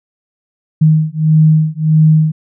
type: beating tone pair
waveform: sine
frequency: 155.56 / 157.16 Hz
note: D#3 / D#3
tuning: 0 / +18 cents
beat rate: 1.6 Hz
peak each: -10 dBFS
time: 0.81-2.32 s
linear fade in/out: 10 ms
effects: none